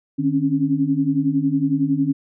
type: tone cluster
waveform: sine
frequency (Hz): 152.4 / 270 / 280.9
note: D#3 / C#4 / C#4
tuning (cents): -36 / -45 / +23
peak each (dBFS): -24 / -20 / -20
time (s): 0.18-2.13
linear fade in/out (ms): 20
effects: none

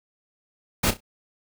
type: noise with echo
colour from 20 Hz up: pink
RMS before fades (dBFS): -21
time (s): 0.83-0.91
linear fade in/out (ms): 10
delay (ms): 32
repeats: 3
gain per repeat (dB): -12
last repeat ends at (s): 1.006
effects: none

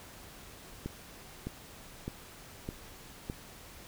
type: click train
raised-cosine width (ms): 3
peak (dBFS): -23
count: 5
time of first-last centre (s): 0.86-3.299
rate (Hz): 1.64
effects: pink hiss -51 dBFS RMS until 3.87 s

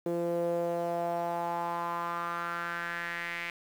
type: tone with band-pass filter sweep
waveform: sawtooth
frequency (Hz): 171.2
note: F3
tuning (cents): -34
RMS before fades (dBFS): -33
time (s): 0.06-3.5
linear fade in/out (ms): 0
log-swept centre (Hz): 420 to 2200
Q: 4
effects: 9-bit

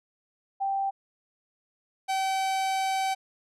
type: tone pair in turn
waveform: sine / 45% pulse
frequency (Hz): 784 / 767.9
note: G5 / G5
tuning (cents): 0 / -36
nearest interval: unison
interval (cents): 36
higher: first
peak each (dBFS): -25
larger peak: neither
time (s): 0.6-0.91 / 2.08-3.15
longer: second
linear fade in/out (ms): 20
effects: low-pass 10000 Hz 12 dB/octave

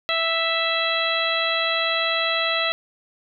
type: harmonic tone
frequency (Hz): 659.3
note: E5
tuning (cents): 0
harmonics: 1 / 2 / 3 / 4 / 5 / 6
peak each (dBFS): -27 / -27 / -27 / -27 / -27 / -27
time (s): 0.09-2.72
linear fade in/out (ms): 0
effects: none

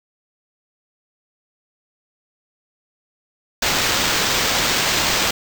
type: noise with sample-and-hold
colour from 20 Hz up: white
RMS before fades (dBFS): -19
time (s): 3.62-5.31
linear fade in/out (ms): 5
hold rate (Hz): 11025
effects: none

